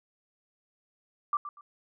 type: tone with echo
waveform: sine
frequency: 1174.7 Hz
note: D6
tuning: in tune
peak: -24 dBFS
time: 1.33-1.37 s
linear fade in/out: 2 ms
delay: 120 ms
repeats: 2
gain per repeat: -12 dB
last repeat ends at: 1.61 s
effects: none